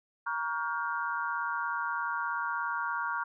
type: chord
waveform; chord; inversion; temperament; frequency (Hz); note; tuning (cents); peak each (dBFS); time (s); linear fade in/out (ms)
sine; G half-diminished seventh; first; just; 940.8 / 1128.9 / 1411.2 / 1568; Bb5 / Db6 / F6 / G6; +16 / +31 / +18 / 0; -35 / -36 / -34 / -39; 0.26-3.24; 10
effects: none